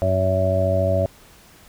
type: harmonic tone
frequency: 94 Hz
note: F#2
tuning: 28 cents sharp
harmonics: 1 / 2 / 3 / 4 / 6 / 7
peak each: -21 / -29 / -32 / -33 / -21 / -22 dBFS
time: 0.02-1.06 s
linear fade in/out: 0 ms
effects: pink hiss -49 dBFS RMS until 1.68 s